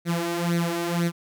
sawtooth tone with flanger, 170.8 Hz, F3, 38 cents flat, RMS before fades -25 dBFS, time 0.05-1.12 s, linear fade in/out 50 ms, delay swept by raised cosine 0.48 to 3.28 ms, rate 2 Hz, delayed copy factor +0.75, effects none

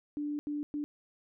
sine tone bursts at uneven times, 294.1 Hz, D4, 3 cents sharp, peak -32 dBFS, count 3, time 0.17-0.39 / 0.47-0.63 / 0.74-0.84 s, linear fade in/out 0 ms, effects none

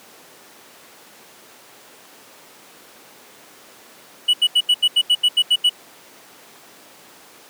triangle tone bursts, 2943 Hz, F#7, 10 cents flat, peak -10 dBFS, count 11, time 4.28-5.696 s, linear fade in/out 10 ms, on 56 ms, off 80 ms, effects pink hiss -45 dBFS RMS until 7.49 s + high-pass 300 Hz 12 dB/octave

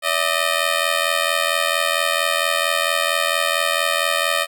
10% pulse ring-modulated tone, 615 Hz, D#5, 20 cents flat, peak -6 dBFS, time 0.02-4.47 s, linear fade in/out 50 ms, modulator 42.2 Hz, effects none

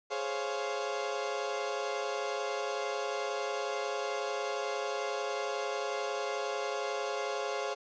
30% pulse chord, Db major seventh, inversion second, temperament equal with one note detuned, 418 / 523.3 / 554.4 / 698.5 Hz, Ab4 / C5 / Db5 / F5, +11 / 0 / 0 / 0 cents, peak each -34 / -37 / -35 / -37 dBFS, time 0.1-7.75 s, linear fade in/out 20 ms, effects resampled to 16000 Hz + 11-bit

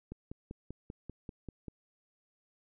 click train, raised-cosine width 3 ms, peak -29 dBFS, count 9, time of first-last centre 0.12-1.683 s, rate 5.12 Hz, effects none

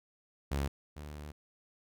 sawtooth tone pair in turn, 70.1 / 74.32 Hz, C#2 / D2, +20 / +21 cents, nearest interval minor second, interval 101 cents, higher second, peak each -27 / -39 dBFS, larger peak first, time 0.51-0.68 / 0.96-1.32 s, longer second, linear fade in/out 10 ms, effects none

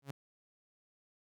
sawtooth tone with exponential growth, 138.59 Hz, C#3, in tune, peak -33 dBFS, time 0.02-0.11 s, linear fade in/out 5 ms, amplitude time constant 18 ms, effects none

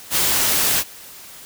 white noise, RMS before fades -18 dBFS, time 0.1-0.84 s, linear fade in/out 50 ms, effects white hiss -40 dBFS RMS until 1.45 s

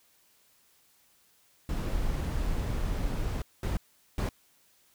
brown noise bursts at uneven times, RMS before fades -30 dBFS, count 3, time 1.69-3.42 / 3.63-3.77 / 4.18-4.29 s, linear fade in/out 2 ms, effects white hiss -65 dBFS RMS until 4.94 s

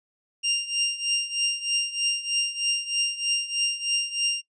25% pulse tone with tremolo, 2794 Hz, F7, in tune, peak -16 dBFS, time 0.43-4.42 s, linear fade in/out 20 ms, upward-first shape triangle, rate 3.2 Hz, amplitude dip 85%, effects noise-tail reverb RT60 0.1 s tail -23 dB re dry + resampled to 22050 Hz

